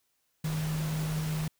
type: tone in noise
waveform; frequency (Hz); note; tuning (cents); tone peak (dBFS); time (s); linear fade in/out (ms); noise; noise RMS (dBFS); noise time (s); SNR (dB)
sine; 155.9; D#3; +4; -29; 0.44-1.48; 5; pink; -40; 0.44-1.48; +8
effects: white hiss -75 dBFS RMS until 1.59 s